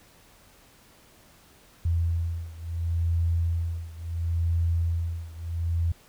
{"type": "beating tone pair", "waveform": "sine", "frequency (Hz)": [83.8, 84.52], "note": ["E2", "E2"], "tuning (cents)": [29, 44], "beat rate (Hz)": 0.72, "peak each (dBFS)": [-26, -28], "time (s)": [1.85, 5.92], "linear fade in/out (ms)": 5, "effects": ["pink hiss -56 dBFS RMS until 6.08 s"]}